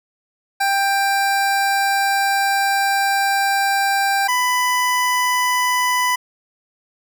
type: tone pair in turn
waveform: 25% pulse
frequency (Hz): 790 / 995.3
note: G5 / B5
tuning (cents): +13 / +13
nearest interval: major third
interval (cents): 400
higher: second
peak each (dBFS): -12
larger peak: neither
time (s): 0.6-4.28 / 4.28-6.16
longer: first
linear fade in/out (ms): 10
effects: none